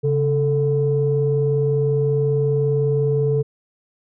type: tone pair together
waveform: sine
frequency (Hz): 138.29 / 440.3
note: C#3 / A4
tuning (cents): -4 / +1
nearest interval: octave + minor sixth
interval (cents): 2005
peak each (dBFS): -18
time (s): 0.03-3.43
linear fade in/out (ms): 20
effects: tanh soft clip ceiling -8 dBFS